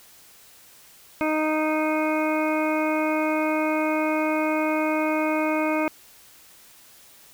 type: harmonic tone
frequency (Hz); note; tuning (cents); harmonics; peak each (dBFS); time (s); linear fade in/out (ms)
310; D#4; -6; 1 / 2 / 3 / 4 / 5 / 7 / 8; -24 / -26 / -30 / -32 / -36 / -32 / -34; 1.21-5.88; 0
effects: white hiss -51 dBFS RMS until 7.33 s